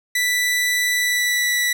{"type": "tone with pitch glide", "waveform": "sawtooth", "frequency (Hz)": [1975.5, 1959.6], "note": ["B6", "B6"], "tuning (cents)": [0, -14], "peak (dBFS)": -14, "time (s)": [0.15, 1.73], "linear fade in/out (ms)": 5, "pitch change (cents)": -14, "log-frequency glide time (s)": [0.92, 1.62], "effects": []}